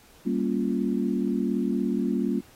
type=chord; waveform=sine; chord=G half-diminished seventh; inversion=none; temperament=equal; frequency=196 / 233.1 / 277.2 / 349.2 Hz; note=G3 / Bb3 / Db4 / F4; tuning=0 / 0 / 0 / 0 cents; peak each=-28 / -27 / -29 / -31 dBFS; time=0.25-2.41 s; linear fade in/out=20 ms; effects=pink hiss -55 dBFS RMS until 2.55 s + AAC 48 kbps